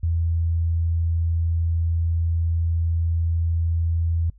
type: tone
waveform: sine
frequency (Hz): 83.2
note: E2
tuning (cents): +17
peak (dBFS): -19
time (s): 0.03-4.3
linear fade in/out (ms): 5
effects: noise-tail reverb RT60 0.1 s tail -23 dB re dry + added 50 Hz sine -47 dBFS peak until 4.38 s